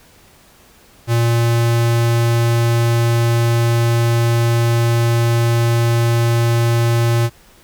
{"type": "tone", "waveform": "square", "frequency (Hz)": 117.1, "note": "A#2", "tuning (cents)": 8, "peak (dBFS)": -13, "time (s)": [1.07, 7.3], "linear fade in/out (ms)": 50, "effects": ["pink hiss -48 dBFS RMS until 7.63 s"]}